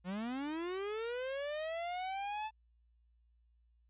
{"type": "linear sweep", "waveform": "45% pulse", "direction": "up", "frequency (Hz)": [172.9, 880], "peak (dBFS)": -37, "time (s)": [0.04, 2.51], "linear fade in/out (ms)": 50, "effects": ["added 58 Hz sine -67 dBFS peak until 3.89 s", "resampled to 8000 Hz"]}